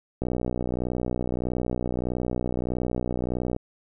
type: click train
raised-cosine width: 2 ms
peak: -14 dBFS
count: 207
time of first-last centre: 0.22-3.564 s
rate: 61.6 Hz
effects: none